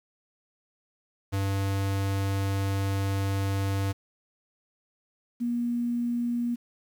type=tone pair in turn; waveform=square / sine; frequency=98 / 238.9 Hz; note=G2 / A#3; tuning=0 / +43 cents; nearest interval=octave + minor third; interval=1543 cents; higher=second; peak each=-26 / -25 dBFS; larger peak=second; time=1.32-3.93 / 5.4-6.56 s; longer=first; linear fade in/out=20 ms; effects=9-bit